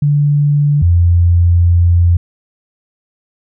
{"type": "tone pair in turn", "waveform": "sine", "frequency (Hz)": [145.6, 86.57], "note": ["D3", "F2"], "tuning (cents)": [-15, -15], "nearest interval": "major sixth", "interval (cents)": 900, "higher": "first", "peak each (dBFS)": [-8, -6], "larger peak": "second", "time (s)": [[0.02, 0.82], [0.82, 2.17]], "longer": "second", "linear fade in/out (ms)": 5, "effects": []}